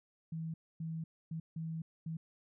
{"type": "tone bursts at uneven times", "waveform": "sine", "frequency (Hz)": 162, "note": "E3", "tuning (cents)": -30, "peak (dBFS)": -37, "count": 5, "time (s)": [[0.32, 0.54], [0.8, 1.04], [1.31, 1.4], [1.56, 1.82], [2.06, 2.17]], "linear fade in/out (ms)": 5, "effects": []}